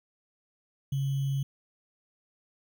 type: tone with sample-and-hold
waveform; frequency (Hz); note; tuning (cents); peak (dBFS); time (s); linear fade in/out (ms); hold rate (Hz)
sine; 137.2; C#3; -17; -26; 0.92-1.43; 5; 3150
effects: none